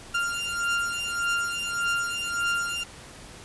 30% pulse beating tone pair, 1394 / 1395.7 Hz, F6 / F6, -4 / -2 cents, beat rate 1.7 Hz, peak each -26 dBFS, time 0.14-2.84 s, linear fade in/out 10 ms, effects pink hiss -45 dBFS RMS until 3.44 s + resampled to 24000 Hz

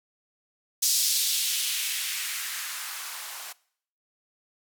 violet noise with band-pass filter sweep, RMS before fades -29 dBFS, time 0.82-3.53 s, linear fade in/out 10 ms, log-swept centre 5200 to 790 Hz, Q 1.5, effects noise-tail reverb RT60 0.6 s tail -22 dB re dry

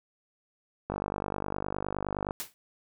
click train, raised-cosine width 1 ms, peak -17 dBFS, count 71, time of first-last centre 0.9-2.308 s, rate 49.7 Hz
white noise with exponential decay, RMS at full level -32 dBFS, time 2.4-2.54 s, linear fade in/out 0 ms, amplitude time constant 29 ms
effects none

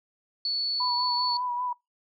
sine tone, 4435 Hz, C#8, in tune, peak -25 dBFS, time 0.45-1.37 s, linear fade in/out 2 ms
sine tone with vibrato, 982 Hz, B5, 10 cents flat, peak -27 dBFS, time 0.8-1.73 s, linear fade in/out 5 ms, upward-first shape sine, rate 5.1 Hz, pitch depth 33 cents each way
effects noise-tail reverb RT60 0.2 s tail -25 dB re dry

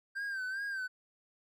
triangle tone with vibrato, 1570 Hz, G6, 2 cents sharp, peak -33 dBFS, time 0.15-0.88 s, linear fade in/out 20 ms, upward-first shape sine, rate 2.5 Hz, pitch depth 75 cents each way, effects none

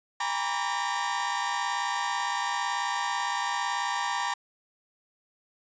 40% pulse tone cluster, 806 / 932 / 990 / 1153 / 1823 Hz, G5 / A#5 / B5 / D6 / A#6, +48 / -1 / +4 / -32 / -39 cents, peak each -33 / -32 / -33 / -34 / -34 dBFS, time 0.2-4.34 s, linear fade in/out 5 ms, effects resampled to 16000 Hz

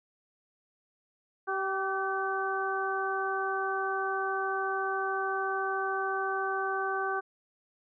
harmonic tone with a mistuned harmonic, 386.4 Hz, G4, 25 cents flat, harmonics 1 / 2 / 3 / 4, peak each -34 / -34 / -34 / -34 dBFS, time 1.47-7.21 s, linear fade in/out 20 ms, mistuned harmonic 4, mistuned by -21 cents, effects none

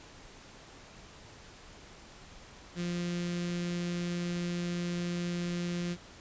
sawtooth tone with notch filter, 174.61 Hz, F3, in tune, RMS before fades -34 dBFS, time 2.75-5.97 s, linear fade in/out 50 ms, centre 850 Hz, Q 0.55, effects pink hiss -52 dBFS RMS until 6.2 s + resampled to 16000 Hz

